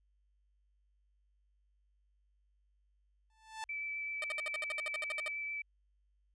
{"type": "tone with exponential growth", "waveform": "sawtooth", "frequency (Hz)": 880, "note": "A5", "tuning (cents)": 0, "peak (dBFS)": -33, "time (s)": [3.3, 3.64], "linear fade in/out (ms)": 1, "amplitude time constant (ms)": 72}
{"type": "tone with vibrato", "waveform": "sine", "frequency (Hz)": 2314, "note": "D7", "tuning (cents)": -26, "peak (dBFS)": -37, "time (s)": [3.69, 5.62], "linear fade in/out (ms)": 5, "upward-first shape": "triangle", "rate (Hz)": 7.8, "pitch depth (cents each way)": 11}
{"type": "tone bursts", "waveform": "10% pulse", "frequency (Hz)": 614, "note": "D#5", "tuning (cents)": -23, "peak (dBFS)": -29, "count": 14, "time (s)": [4.22, 5.281], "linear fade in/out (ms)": 2, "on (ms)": 21, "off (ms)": 59}
{"effects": ["added 50 Hz sine -70 dBFS peak until 6.34 s", "resampled to 22050 Hz"]}